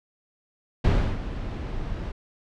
brown noise with ADSR envelope, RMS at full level -18 dBFS, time 0.84-2.12 s, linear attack 8 ms, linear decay 320 ms, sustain -13 dB, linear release 10 ms, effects low-pass 4000 Hz 12 dB/octave

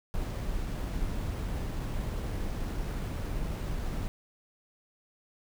brown noise with sample-and-hold, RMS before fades -33 dBFS, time 0.14-4.08 s, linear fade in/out 0 ms, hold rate 11025 Hz, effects none

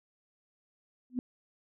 sine tone with exponential growth, 250 Hz, B3, 21 cents sharp, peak -24 dBFS, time 1.1-1.19 s, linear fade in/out 1 ms, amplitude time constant 19 ms, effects none

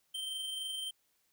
square tone with amplitude modulation, 3126 Hz, G7, 6 cents flat, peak -36 dBFS, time 0.14-0.91 s, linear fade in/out 10 ms, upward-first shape sine, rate 23.5 Hz, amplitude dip 30%, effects white hiss -75 dBFS RMS until 1.32 s

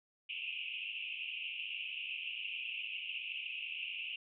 white band-pass noise, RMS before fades -42 dBFS, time 0.29-4.16 s, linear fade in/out 5 ms, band 2500 to 2900 Hz, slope 96 dB/octave, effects none

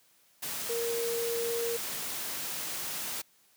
sine tone in noise, 466.7 Hz, A#4, 2 cents sharp, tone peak -30 dBFS, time 0.69-1.77 s, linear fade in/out 10 ms, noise white, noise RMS -36 dBFS, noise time 0.42-3.22 s, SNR +3 dB, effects white hiss -65 dBFS RMS until 3.56 s + high-pass 100 Hz 12 dB/octave

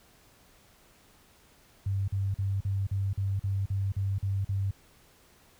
sine tone bursts, 98 Hz, G2, in tune, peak -26 dBFS, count 11, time 1.86-4.71 s, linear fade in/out 5 ms, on 220 ms, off 43 ms, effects pink hiss -60 dBFS RMS until 5.59 s

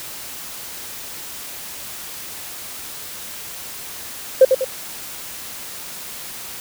sine tone with echo, 523 Hz, C5, 1 cent flat, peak -3 dBFS, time 4.41-4.45 s, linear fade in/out 5 ms, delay 98 ms, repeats 2, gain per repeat -7 dB, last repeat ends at 4.646 s, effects tanh soft clip ceiling 0 dBFS + white hiss -33 dBFS RMS until 6.6 s

